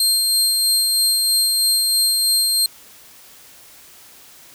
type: tone with tremolo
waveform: 25% pulse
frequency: 4200 Hz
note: C8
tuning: 6 cents sharp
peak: -9 dBFS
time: 0-2.66 s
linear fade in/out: 2 ms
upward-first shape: sine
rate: 3.1 Hz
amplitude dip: 25%
effects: white hiss -45 dBFS RMS until 4.54 s